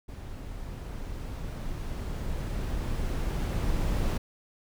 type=noise with level ramp; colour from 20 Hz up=brown; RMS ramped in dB=-40 to -26 dBFS; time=0.08-4.18 s; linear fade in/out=10 ms; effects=none